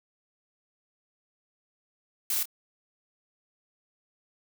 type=noise with echo; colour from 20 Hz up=blue; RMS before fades=-28 dBFS; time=2.3-2.43 s; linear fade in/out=2 ms; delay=26 ms; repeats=1; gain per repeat=-12 dB; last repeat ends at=2.456 s; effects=none